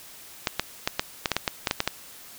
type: clicks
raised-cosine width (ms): 0.2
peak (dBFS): -5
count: 12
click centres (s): 0.472 / 0.596 / 0.875 / 0.995 / 1.258 / 1.317 / 1.366 / 1.478 / 1.672 / 1.711 / 1.804 / 1.876
effects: white hiss -46 dBFS RMS until 2.38 s